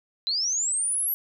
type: linear sweep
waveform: sine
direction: up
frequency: 3951 to 11850 Hz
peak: -23 dBFS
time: 0.27-1.14 s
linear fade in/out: 0 ms
effects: none